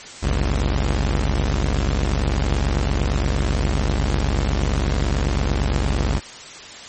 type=tone pair together; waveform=sawtooth; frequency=48.81 / 69.2 Hz; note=G1 / C#2; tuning=-7 / -2 cents; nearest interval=tritone; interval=605 cents; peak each=-16 / -17 dBFS; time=0.22-6.2 s; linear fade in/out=20 ms; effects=white hiss -37 dBFS RMS until 6.88 s + MP3 32 kbps